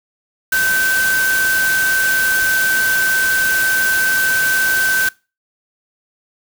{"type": "tone in noise", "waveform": "sine", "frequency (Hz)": 1541, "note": "G6", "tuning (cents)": -30, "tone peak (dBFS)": -13, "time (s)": [0.52, 5.09], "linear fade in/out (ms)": 5, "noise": "white", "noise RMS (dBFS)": -22, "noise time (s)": [0.52, 5.09], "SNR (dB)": 6, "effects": ["noise-tail reverb RT60 0.3 s tail -23 dB re dry"]}